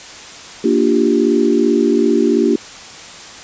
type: chord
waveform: sine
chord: G minor seventh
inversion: first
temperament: equal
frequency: 233.1 / 293.7 / 349.2 / 392 Hz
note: Bb3 / D4 / F4 / G4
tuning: 0 / 0 / 0 / 0 cents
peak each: -16 dBFS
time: 0.64-2.56 s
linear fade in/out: 5 ms
effects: white hiss -34 dBFS RMS until 3.43 s + resampled to 16000 Hz